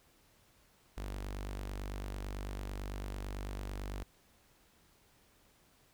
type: tone with notch filter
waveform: sawtooth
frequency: 49 Hz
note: G1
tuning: in tune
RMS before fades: -41 dBFS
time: 0.97-4.03 s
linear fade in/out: 0 ms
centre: 140 Hz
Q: 1.6
effects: pink hiss -67 dBFS RMS until 5.93 s

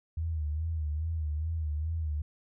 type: tone with vibrato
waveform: sine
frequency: 78.4 Hz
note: D#2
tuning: 14 cents sharp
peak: -29 dBFS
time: 0.17-2.22 s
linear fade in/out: 5 ms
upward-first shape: sine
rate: 2.4 Hz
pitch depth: 87 cents each way
effects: none

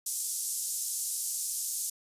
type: band-pass noise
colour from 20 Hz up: pink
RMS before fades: -34 dBFS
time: 0.06-1.9 s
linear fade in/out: 5 ms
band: 6500 to 12000 Hz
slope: 24 dB/octave
effects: resampled to 32000 Hz

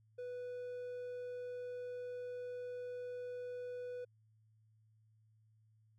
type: tone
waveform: triangle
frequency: 493.9 Hz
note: B4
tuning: in tune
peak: -40 dBFS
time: 0.18-4.05 s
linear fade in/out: 10 ms
effects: added 109 Hz sine -67 dBFS peak until 5.98 s

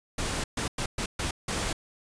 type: noise bursts at uneven times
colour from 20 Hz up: pink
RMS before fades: -30 dBFS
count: 6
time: 0.18-0.44 / 0.57-0.68 / 0.78-0.86 / 0.98-1.06 / 1.19-1.31 / 1.48-1.73 s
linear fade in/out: 5 ms
effects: resampled to 22050 Hz

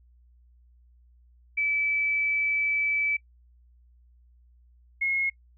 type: tone pair in turn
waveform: sine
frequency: 2306 / 2164 Hz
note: D7 / C#7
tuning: -32 / -42 cents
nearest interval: minor second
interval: 110 cents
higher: first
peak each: -23 dBFS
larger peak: neither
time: 1.57-3.17 / 5.01-5.3 s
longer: first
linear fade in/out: 10 ms
effects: noise-tail reverb RT60 0.1 s tail -23 dB re dry + added 60 Hz sine -55 dBFS peak until 5.57 s

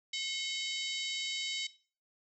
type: harmonic tone with a mistuned harmonic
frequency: 763 Hz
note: G5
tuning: 47 cents flat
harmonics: 3 / 4 / 5 / 6 / 7 / 8 / 9 / 10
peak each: -40 / -39 / -40 / -44 / -45 / -49 / -50 / -49 dBFS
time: 0.13-1.67 s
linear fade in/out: 5 ms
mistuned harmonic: 3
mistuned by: -92 cents
effects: noise-tail reverb RT60 0.4 s tail -17 dB re dry

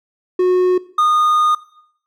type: tone pair in turn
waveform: triangle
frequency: 364.9 / 1227.4 Hz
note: F#4 / D#6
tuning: -24 / -24 cents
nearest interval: octave + major sixth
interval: 2100 cents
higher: second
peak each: -9 dBFS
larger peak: neither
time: 0.39-0.78 / 0.98-1.55 s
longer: second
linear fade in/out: 5 ms
effects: noise-tail reverb RT60 0.7 s tail -19 dB re dry

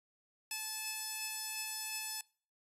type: tone pair together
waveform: 5% pulse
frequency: 867.6 / 2600 Hz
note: A5 / E7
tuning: -25 / -24 cents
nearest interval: octave + perfect fifth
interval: 1901 cents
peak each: -31 / -31 dBFS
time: 0.51-2.21 s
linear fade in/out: 2 ms
effects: noise-tail reverb RT60 0.4 s tail -22 dB re dry + resampled to 32000 Hz

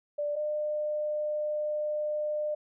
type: tone pair in turn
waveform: sine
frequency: 587.3 / 602.1 Hz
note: D5 / D5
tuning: 0 / +43 cents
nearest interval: unison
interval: 43 cents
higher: second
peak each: -28 dBFS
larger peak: neither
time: 0.18-0.36 / 0.36-2.55 s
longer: second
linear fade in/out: 10 ms
effects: none

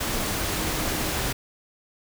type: tone in noise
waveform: sine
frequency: 311.6 Hz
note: D#4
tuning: 3 cents sharp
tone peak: -36 dBFS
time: 0.48-1.11 s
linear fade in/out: 10 ms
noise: pink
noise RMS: -27 dBFS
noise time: 0-1.33 s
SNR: -12 dB
effects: none

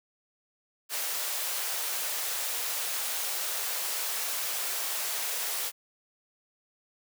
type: high-pass noise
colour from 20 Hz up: white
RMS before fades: -32 dBFS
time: 0.89-5.72 s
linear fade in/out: 50 ms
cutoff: 450 Hz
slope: 24 dB/octave
effects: none

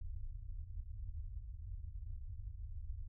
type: low-pass noise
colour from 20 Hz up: pink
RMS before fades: -45 dBFS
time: 0.01-3.08 s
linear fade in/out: 10 ms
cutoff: 100 Hz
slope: 48 dB/octave
effects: none

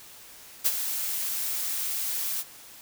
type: noise with ADSR envelope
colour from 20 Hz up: blue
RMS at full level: -21 dBFS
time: 0.64-2.44 s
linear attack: 23 ms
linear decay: 42 ms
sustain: -9 dB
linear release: 43 ms
effects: white hiss -48 dBFS RMS until 2.81 s

